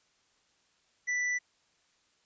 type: tone with tanh clipping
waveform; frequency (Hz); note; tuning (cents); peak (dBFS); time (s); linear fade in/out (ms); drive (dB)
triangle; 1975.5; B6; 0; -30; 1.07-1.39; 20; 15
effects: white hiss -70 dBFS RMS until 2.25 s + resampled to 16000 Hz